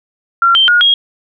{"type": "tone with pitch steps", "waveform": "sine", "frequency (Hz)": [1373, 3131, 1437, 3274], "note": ["F6", "G7", "F6", "G#7"], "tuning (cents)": [-30, -3, 49, -25], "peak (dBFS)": -6, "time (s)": [0.42, 0.94], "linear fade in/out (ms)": 2, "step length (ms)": 130, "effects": []}